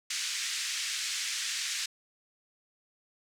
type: band-pass noise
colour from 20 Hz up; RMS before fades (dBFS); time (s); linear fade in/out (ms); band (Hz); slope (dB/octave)
white; -34; 0.1-1.86; 5; 1700 to 7300; 24
effects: none